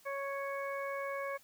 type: harmonic tone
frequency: 554.4 Hz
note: C#5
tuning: in tune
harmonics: 1 / 2 / 3 / 4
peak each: -38 / -41 / -45 / -45 dBFS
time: 0.05-1.38 s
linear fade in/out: 20 ms
effects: white hiss -63 dBFS RMS until 1.43 s